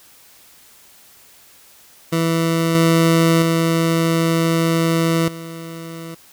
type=tone with level steps; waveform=20% pulse; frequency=164.81 Hz; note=E3; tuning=in tune; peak=-11 / -7 / -10 / -25 dBFS; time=2.12-6.15 s; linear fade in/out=10 ms; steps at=2.75 / 3.42 / 5.28 s; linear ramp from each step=2 ms; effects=white hiss -48 dBFS RMS until 6.32 s